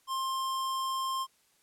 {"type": "tone", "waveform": "square", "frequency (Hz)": 1058, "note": "C6", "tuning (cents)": 19, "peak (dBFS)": -31, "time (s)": [0.07, 1.27], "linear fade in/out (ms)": 50, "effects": ["white hiss -68 dBFS RMS until 1.62 s", "low-pass 12000 Hz 12 dB/octave"]}